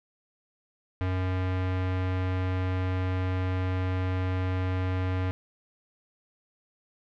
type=tone with low-pass filter; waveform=square; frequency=92.5 Hz; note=F#2; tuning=in tune; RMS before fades=-28 dBFS; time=1.01-5.31 s; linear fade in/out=0 ms; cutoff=2400 Hz; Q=1.1; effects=none